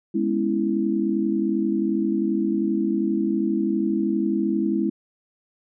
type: chord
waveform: sine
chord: C# minor seventh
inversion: second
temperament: equal with one note detuned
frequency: 207.1 / 246.9 / 277.2 / 329.6 Hz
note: G#3 / B3 / C#4 / E4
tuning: -5 / 0 / 0 / 0 cents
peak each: -24 / -29 / -28 / -23 dBFS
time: 0.14-4.9 s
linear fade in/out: 10 ms
effects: none